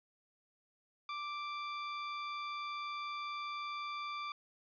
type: tone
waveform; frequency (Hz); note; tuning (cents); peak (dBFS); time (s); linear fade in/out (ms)
sawtooth; 1174.7; D6; 0; -35; 1.09-4.32; 2
effects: resampled to 11025 Hz